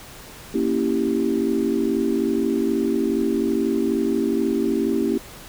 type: chord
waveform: sine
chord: A# diminished seventh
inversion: none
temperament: equal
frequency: 233.1 / 277.2 / 329.6 / 392 Hz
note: A#3 / C#4 / E4 / G4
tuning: 0 / 0 / 0 / 0 cents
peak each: -24 dBFS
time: 0.54-5.18 s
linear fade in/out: 5 ms
effects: pink hiss -41 dBFS RMS until 5.48 s